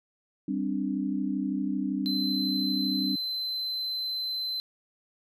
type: chord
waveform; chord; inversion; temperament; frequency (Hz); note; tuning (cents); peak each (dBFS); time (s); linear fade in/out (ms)
sine; G suspended fourth; none; just; 196 / 261.3 / 294; G3 / C4 / D4; 0 / -2 / +2; -31; 0.48-3.16; 5
type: tone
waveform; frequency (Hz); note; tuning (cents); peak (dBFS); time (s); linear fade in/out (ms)
triangle; 4064; B7; +49; -28; 2.06-4.6; 0
effects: none